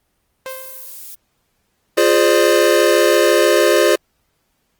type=tone with exponential decay; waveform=sawtooth; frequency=523.3 Hz; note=C5; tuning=in tune; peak=-21 dBFS; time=0.46-1.06 s; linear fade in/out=0 ms; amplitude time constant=130 ms
type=noise; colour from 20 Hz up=violet; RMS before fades=-33 dBFS; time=0.49-1.15 s; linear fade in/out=5 ms
type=chord; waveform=square; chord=D half-diminished seventh; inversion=first; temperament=equal with one note detuned; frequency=349.2 / 415.3 / 523.3 / 597.6 Hz; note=F4 / Ab4 / C5 / D5; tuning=0 / 0 / 0 / +30 cents; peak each=-17 dBFS; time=1.97-3.96 s; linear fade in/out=10 ms
effects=pink hiss -66 dBFS RMS until 4.79 s + Opus 24 kbps